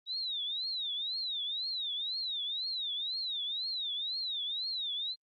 sine tone with vibrato, 3800 Hz, A#7, 33 cents sharp, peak -33 dBFS, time 0.06-5.16 s, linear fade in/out 50 ms, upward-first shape triangle, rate 2 Hz, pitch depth 230 cents each way, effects Opus 24 kbps

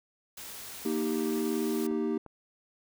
white noise, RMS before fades -43 dBFS, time 0.37-1.87 s, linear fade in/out 5 ms
triangle chord, Eb major, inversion second, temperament equal, 233.1 / 311.1 / 392 Hz, Bb3 / Eb4 / G4, 0 / 0 / 0 cents, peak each -30 dBFS, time 0.85-2.18 s, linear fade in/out 5 ms
clicks, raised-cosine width 1 ms, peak -33 dBFS, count 2, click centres 1.913 / 2.263 s
effects none

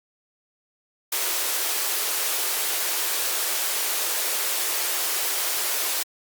white high-pass noise, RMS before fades -25 dBFS, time 1.12-6.03 s, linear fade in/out 5 ms, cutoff 330 Hz, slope 48 dB/octave, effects Opus 48 kbps

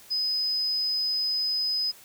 sine tone, 5030 Hz, D#8, 18 cents sharp, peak -24 dBFS, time 0.1-1.92 s, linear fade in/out 20 ms, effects white hiss -51 dBFS RMS until 2.04 s

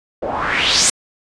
white noise with low-pass filter sweep, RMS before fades -17 dBFS, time 0.22-0.9 s, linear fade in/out 5 ms, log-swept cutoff 530 to 8400 Hz, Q 3.4, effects resampled to 22050 Hz

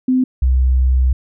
sine tone pair in turn, 256.3 / 64.08 Hz, C4 / C2, -36 / -35 cents, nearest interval 2 octaves, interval 2399 cents, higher first, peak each -11 / -10 dBFS, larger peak second, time 0.08-0.24 / 0.42-1.13 s, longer second, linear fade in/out 5 ms, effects none

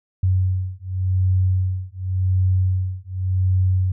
sine beating tone pair, 92.6 / 93.49 Hz, F#2 / F#2, +2 / +18 cents, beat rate 0.89 Hz, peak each -20 dBFS, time 0.23-3.92 s, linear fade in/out 5 ms, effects none

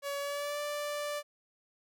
sawtooth tone with pitch glide, 565 to 587 Hz, C#5 to D5, +33 to -1 cents, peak -30 dBFS, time 0.02-1.23 s, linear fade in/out 50 ms, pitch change +66 cents, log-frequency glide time 0.19-0.6 s, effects none

